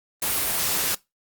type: noise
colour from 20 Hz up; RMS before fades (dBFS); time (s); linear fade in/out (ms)
white; -24; 0.22-0.95; 5
effects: noise-tail reverb RT60 0.2 s tail -21 dB re dry + Opus 32 kbps